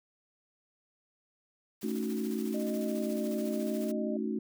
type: noise with tremolo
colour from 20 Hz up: white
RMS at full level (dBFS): -48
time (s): 1.81-3.92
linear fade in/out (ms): 10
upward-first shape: square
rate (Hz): 14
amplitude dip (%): 40
type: chord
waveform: sine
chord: D# half-diminished seventh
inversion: second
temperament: equal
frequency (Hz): 220 / 277.2 / 311.1 / 370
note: A3 / C#4 / D#4 / F#4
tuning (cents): 0 / 0 / 0 / 0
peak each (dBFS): -33 / -38 / -38 / -37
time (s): 1.83-4.39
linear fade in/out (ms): 5
type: tone with vibrato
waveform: sine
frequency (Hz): 610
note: D#5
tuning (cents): -34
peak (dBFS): -37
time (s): 2.54-4.17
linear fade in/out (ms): 5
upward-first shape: triangle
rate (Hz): 0.98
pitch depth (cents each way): 21
effects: none